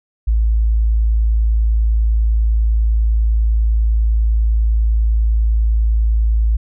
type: tone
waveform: sine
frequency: 55 Hz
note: A1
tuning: in tune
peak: -11 dBFS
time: 0.27-6.57 s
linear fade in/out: 10 ms
effects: none